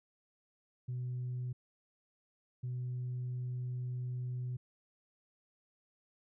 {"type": "tone bursts at uneven times", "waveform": "sine", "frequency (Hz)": 124.9, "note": "B2", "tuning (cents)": 20, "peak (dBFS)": -34, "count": 2, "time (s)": [[0.88, 1.53], [2.63, 4.57]], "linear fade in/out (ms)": 10, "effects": ["tanh soft clip ceiling -33 dBFS"]}